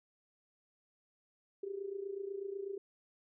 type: tone with amplitude modulation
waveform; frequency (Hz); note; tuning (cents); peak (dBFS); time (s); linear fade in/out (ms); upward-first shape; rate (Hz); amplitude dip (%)
sine; 394.8; G4; +12; -35; 1.63-2.78; 5; sine; 28.1; 75
effects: none